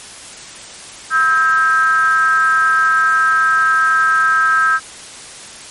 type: ring-modulated tone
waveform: triangle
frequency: 145.2 Hz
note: D3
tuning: 19 cents flat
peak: -5 dBFS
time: 1.1-4.8 s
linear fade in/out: 50 ms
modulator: 1440 Hz
effects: white hiss -34 dBFS RMS until 5.7 s + MP3 48 kbps